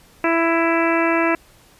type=harmonic tone; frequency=331.9 Hz; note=E4; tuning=12 cents sharp; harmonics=1 / 2 / 3 / 4 / 5 / 6 / 7 / 8; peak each=-19 / -22 / -24 / -25 / -26 / -27 / -27 / -28 dBFS; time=0.24-1.35 s; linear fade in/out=2 ms; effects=pink hiss -51 dBFS RMS until 1.79 s + resampled to 32000 Hz